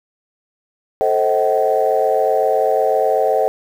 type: chord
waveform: sine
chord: A diminished seventh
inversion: none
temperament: just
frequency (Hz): 440 / 528 / 633.6 / 760.3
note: A4 / C5 / Eb5 / Gb5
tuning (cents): 0 / +16 / +31 / +47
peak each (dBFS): -18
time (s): 1.01-3.48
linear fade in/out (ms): 0
effects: tanh soft clip ceiling -4 dBFS + 7-bit